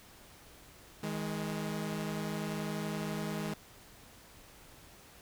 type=tone pair together; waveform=sawtooth; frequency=158.71 / 207.7 Hz; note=D#3 / G#3; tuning=+35 / 0 cents; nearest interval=perfect fourth; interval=465 cents; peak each=-34 / -33 dBFS; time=1.03-3.54 s; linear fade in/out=5 ms; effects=pink hiss -56 dBFS RMS until 5.21 s